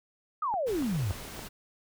sine exponential sweep, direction down, 1293 to 86.4 Hz, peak -27 dBFS, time 0.42-1.12 s, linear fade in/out 5 ms
click train, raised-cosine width 1 ms, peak -27 dBFS, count 4, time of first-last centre 0.54-1.392 s, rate 3.52 Hz
pink noise, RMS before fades -42 dBFS, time 0.66-1.49 s, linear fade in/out 20 ms
effects none

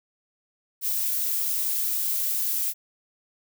violet noise, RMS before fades -26 dBFS, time 0.81-2.74 s, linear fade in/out 50 ms, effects none

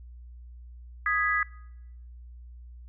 sine chord, G# minor, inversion second, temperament equal, 1244.5 / 1661.2 / 1975.5 Hz, D#6 / G#6 / B6, 0 / 0 / 0 cents, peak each -28 / -27 / -28 dBFS, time 1.06-1.43 s, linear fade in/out 2 ms, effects noise-tail reverb RT60 0.9 s tail -23 dB re dry + added 60 Hz sine -43 dBFS peak until 2.88 s

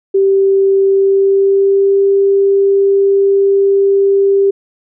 sine tone with pitch glide, 390 to 394.8 Hz, G4 to G4, -9 to +12 cents, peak -7 dBFS, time 0.14-4.51 s, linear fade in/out 10 ms, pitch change +21 cents, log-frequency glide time 0.87-2.01 s, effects none

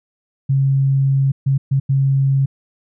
sine tone bursts at uneven times, 136.2 Hz, C#3, 30 cents flat, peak -12 dBFS, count 4, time 0.49-1.32 / 1.46-1.58 / 1.71-1.8 / 1.89-2.46 s, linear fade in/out 10 ms, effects none

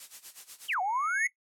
blue noise with tremolo, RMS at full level -41 dBFS, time 0-0.74 s, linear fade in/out 2 ms, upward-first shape sine, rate 8.2 Hz, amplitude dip 85%
sine exponential two-way sweep, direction down then up, 3370 to 715 to 2076 Hz, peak -27 dBFS, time 0.68-1.28 s, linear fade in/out 20 ms, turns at 0.81 s
square tone with exponential growth, 2194 Hz, C#7, 18 cents flat, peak -28 dBFS, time 0.71-1.27 s, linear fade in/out 5 ms, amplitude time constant 120 ms
effects noise-tail reverb RT60 0.1 s tail -18 dB re dry + low-pass 11000 Hz 12 dB/octave

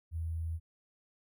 sine tone with sample-and-hold, 81.9 Hz, E2, 11 cents flat, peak -33 dBFS, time 0.11-0.6 s, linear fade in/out 50 ms, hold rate 11025 Hz, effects none

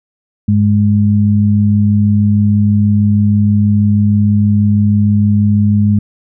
sine tone pair together, 101.42 / 207.7 Hz, G#2 / G#3, -41 / 0 cents, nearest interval octave, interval 1241 cents, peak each -10 dBFS, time 0.48-5.99 s, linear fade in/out 5 ms, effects none

